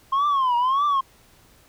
sine tone with vibrato, 1059 Hz, C6, 21 cents sharp, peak -15 dBFS, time 0.12-1.01 s, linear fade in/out 10 ms, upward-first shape triangle, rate 1.7 Hz, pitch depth 200 cents each way, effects tanh soft clip ceiling -17 dBFS + pink hiss -55 dBFS RMS until 1.68 s

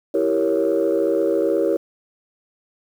sine chord, E diminished seventh, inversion none, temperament equal, 329.6 / 392 / 466.2 / 554.4 Hz, E4 / G4 / Bb4 / Db5, 0 / 0 / 0 / 0 cents, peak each -21 dBFS, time 0.14-1.77 s, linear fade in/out 5 ms, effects tanh soft clip ceiling -10 dBFS + 8-bit

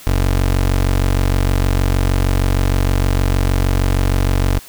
25% pulse tone, 46.45 Hz, F#1, 7 cents sharp, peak -9 dBFS, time 0.07-4.59 s, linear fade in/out 0 ms, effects white hiss -39 dBFS RMS until 4.68 s

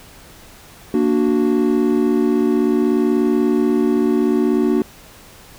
triangle chord, Bb augmented, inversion none, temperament equal, 233.1 / 293.7 / 370 Hz, Bb3 / D4 / F#4, 0 / 0 / 0 cents, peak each -16 dBFS, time 0.94-4.82 s, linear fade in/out 2 ms, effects pink hiss -43 dBFS RMS until 5.58 s

